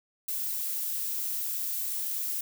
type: noise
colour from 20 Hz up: violet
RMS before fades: -32 dBFS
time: 0.28-2.41 s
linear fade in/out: 5 ms
effects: none